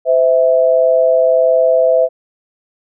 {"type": "tone pair together", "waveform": "sine", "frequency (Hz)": [512.4, 654], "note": ["C5", "E5"], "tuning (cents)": [-36, -14], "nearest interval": "major third", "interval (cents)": 422, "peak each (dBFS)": -11, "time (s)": [0.05, 2.09], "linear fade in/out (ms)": 50, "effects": []}